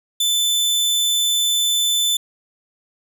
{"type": "tone", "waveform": "sawtooth", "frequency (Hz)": 3520, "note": "A7", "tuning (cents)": 0, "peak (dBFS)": -13, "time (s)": [0.2, 2.17], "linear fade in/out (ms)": 5, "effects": []}